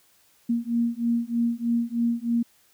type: beating tone pair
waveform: sine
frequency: 233.1 / 236.3 Hz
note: A#3 / A#3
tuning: 0 / +24 cents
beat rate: 3.2 Hz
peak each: -25 dBFS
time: 0.49-2.43 s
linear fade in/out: 10 ms
effects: white hiss -61 dBFS RMS until 2.73 s